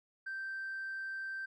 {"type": "tone with tanh clipping", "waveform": "triangle", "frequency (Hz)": 1563, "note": "G6", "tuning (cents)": -6, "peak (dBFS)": -38, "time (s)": [0.26, 1.46], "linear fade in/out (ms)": 10, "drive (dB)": 5, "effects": []}